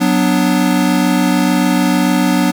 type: chord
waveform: square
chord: B minor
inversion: second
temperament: equal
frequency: 185 / 246.9 / 293.7 Hz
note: F#3 / B3 / D4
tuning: 0 / 0 / 0 cents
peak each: -16 dBFS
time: 0-2.52 s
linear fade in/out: 20 ms
effects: none